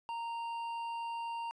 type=tone with hard clipping; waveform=sine; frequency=928 Hz; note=A#5; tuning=8 cents flat; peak=-38 dBFS; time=0.09-1.51 s; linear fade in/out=0 ms; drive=7 dB; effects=resampled to 22050 Hz